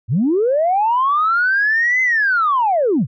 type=linear two-way sweep; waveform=sine; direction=up then down; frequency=92.5 to 2064 to 92.5 Hz; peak=-12 dBFS; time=0.08-3.07 s; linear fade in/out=50 ms; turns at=2.02 s; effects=tanh soft clip ceiling -8 dBFS